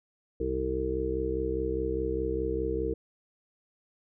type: harmonic tone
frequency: 64.9 Hz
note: C2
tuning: 13 cents flat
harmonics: 1 / 2 / 3 / 5 / 6 / 7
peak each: -34 / -42 / -42 / -34 / -35 / -31 dBFS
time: 0.4-2.94 s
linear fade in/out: 5 ms
effects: none